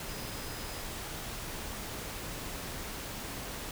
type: tone in noise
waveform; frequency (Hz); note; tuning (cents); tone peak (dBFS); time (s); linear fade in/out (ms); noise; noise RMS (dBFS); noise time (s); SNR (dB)
sine; 5010; D#8; +11; -51; 0.08-0.82; 2; pink; -40; 0-3.71; -14
effects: none